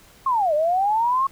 sine linear two-way sweep, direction down then up, 1100 to 584 to 1100 Hz, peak -17 dBFS, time 0.26-1.27 s, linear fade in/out 5 ms, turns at 0.54 s, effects pink hiss -51 dBFS RMS until 1.31 s

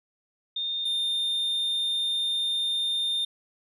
sine / triangle tone pair in turn, 3642 / 3625 Hz, A#7 / A#7, -41 / -49 cents, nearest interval unison, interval 8 cents, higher first, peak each -27 / -23 dBFS, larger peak second, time 0.56-0.85 / 0.85-3.25 s, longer second, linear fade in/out 5 ms, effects resampled to 32000 Hz

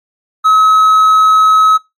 triangle tone, 1282 Hz, E6, 49 cents flat, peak -3 dBFS, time 0.44-1.78 s, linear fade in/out 20 ms, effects noise-tail reverb RT60 0.2 s tail -22 dB re dry + MP3 64 kbps

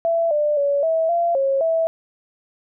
sine tone with pitch steps, 668 / 595 / 567 / 649 / 685 / 544 / 654 Hz, E5 / D5 / C#5 / E5 / F5 / C#5 / E5, +23 / +22 / +39 / -27 / -34 / -33 / -14 cents, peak -16 dBFS, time 0.05-1.87 s, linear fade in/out 0 ms, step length 260 ms, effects none

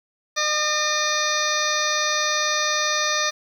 harmonic tone with a mistuned harmonic, 606 Hz, D#5, 46 cents flat, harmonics 1 / 2 / 3 / 4 / 6 / 7 / 8 / 9 / 10, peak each -29 / -26 / -26 / -31 / -28 / -31 / -30 / -30 / -30 dBFS, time 0.36-3.31 s, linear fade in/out 20 ms, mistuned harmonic 9, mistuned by +61 cents, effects 8-bit

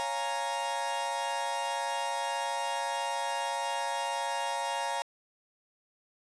40% pulse chord, Bb minor seventh, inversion first, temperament equal, 554.4 / 698.5 / 830.6 / 932.3 Hz, Db5 / F5 / Ab5 / Bb5, 0 / 0 / 0 / 0 cents, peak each -38 / -38 / -37 / -32 dBFS, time 0-5.02 s, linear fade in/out 0 ms, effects resampled to 24000 Hz + 11-bit

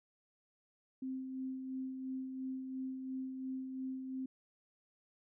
sine tone with tremolo, 261.6 Hz, C4, in tune, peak -37 dBFS, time 1.02-4.26 s, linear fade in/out 5 ms, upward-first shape sine, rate 2.9 Hz, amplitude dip 40%, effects none

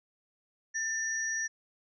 sine tone pair together, 1788 / 5789 Hz, A6 / F#8, +27 / -39 cents, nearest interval octave + minor sixth, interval 2034 cents, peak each -32 / -34 dBFS, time 0.74-1.48 s, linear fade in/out 20 ms, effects none

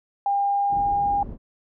sine tone with pitch glide, 802 to 808.5 Hz, G5 to G#5, +39 to -47 cents, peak -19 dBFS, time 0.26-1.23 s, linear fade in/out 2 ms, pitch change +14 cents, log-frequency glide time 0.43-0.92 s
pink low-pass noise, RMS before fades -36 dBFS, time 0.69-1.38 s, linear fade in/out 50 ms, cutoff 360 Hz, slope 12 dB/octave
effects none

